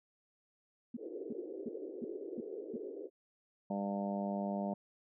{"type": "tone bursts", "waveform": "sine", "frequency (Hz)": 236.4, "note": "A#3", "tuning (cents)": 24, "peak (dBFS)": -37, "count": 6, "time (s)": [0.94, 2.764], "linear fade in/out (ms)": 5, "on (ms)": 29, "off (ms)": 330}
{"type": "band-pass noise", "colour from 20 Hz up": "pink", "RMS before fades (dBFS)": -44, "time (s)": [0.97, 3.1], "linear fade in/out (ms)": 50, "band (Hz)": [330, 480], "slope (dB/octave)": 48}
{"type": "harmonic tone", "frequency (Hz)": 100, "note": "G2", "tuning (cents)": 35, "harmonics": [2, 3, 4, 5, 6, 7, 8, 9], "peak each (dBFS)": [-36, -47, -48, -49, -41, -43, -51, -48], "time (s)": [3.7, 4.74], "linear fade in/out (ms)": 5}
{"effects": []}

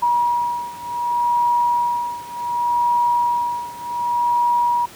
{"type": "beating tone pair", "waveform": "sine", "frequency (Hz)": [959, 959.67], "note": ["A#5", "B5"], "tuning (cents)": [49, -50], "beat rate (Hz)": 0.67, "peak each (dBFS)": [-19, -21], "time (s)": [0.02, 4.86], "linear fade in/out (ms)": 10, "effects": ["pink hiss -41 dBFS RMS until 4.95 s", "high-pass 100 Hz 12 dB/octave"]}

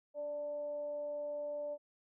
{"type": "tone with frequency modulation", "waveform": "sine", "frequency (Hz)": 587, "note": "D5", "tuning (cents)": -1, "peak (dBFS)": -37, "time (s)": [0.14, 1.78], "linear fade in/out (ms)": 50, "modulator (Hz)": 299, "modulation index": 0.21, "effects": []}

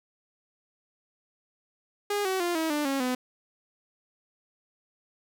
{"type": "tone with pitch steps", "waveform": "sawtooth", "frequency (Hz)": [409.7, 377.9, 348.5, 321.4, 296.5, 273.4, 252.2], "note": ["G#4", "F#4", "F4", "E4", "D4", "C#4", "B3"], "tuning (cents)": [-24, 37, -4, -44, 17, -24, 36], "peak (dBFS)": -22, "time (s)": [2.1, 3.15], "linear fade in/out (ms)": 5, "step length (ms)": 150, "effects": []}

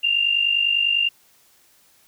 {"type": "tone pair together", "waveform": "sine", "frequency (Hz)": [2750, 2800], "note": ["F7", "F7"], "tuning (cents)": [-27, 4], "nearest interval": "unison", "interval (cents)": 31, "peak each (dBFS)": [-23, -18], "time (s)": [0.03, 1.09], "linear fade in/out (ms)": 10, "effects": ["white hiss -57 dBFS RMS until 2.07 s"]}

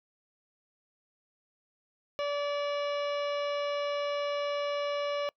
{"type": "harmonic tone", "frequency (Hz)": 577, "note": "D5", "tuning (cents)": -31, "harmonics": [1, 2, 3, 4, 5, 6, 7, 9, 10], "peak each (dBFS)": [-30, -37, -46, -43, -43, -50, -49, -53, -59], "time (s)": [2.19, 5.29], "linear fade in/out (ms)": 0, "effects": ["noise-tail reverb RT60 0.1 s tail -26 dB re dry"]}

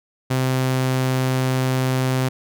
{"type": "tone", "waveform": "sawtooth", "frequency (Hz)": 129.8, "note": "C3", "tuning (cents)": -13, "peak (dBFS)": -14, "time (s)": [0.3, 2.29], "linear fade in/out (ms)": 10, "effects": []}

